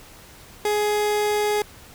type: tone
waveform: 30% pulse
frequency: 418.2 Hz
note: G#4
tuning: 12 cents sharp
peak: -17 dBFS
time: 0.65-1.62 s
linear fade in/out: 2 ms
effects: pink hiss -46 dBFS RMS until 1.94 s